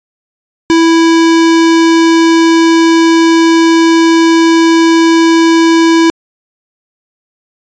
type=tone; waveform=square; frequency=329.6 Hz; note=E4; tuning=in tune; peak=-5 dBFS; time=0.7-6.1 s; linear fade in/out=0 ms; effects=resampled to 16000 Hz